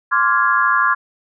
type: chord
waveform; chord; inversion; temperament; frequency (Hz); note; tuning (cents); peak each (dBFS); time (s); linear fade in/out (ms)
sine; D half-diminished seventh; third; equal with one note detuned; 1046.5 / 1159.2 / 1396.9 / 1661.2; C6 / D6 / F6 / Ab6; 0 / -23 / 0 / 0; -18; 0.11-0.95; 20
effects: none